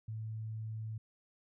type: tone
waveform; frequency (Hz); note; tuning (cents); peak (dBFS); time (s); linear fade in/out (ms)
sine; 110; A2; 0; -38; 0.08-0.98; 5
effects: none